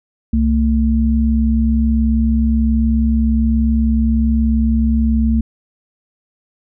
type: tone pair together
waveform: sine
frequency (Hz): 65.85 / 224.6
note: C2 / A3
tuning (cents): +12 / +36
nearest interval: octave + major sixth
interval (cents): 2124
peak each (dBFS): -14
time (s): 0.33-5.41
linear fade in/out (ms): 5
effects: none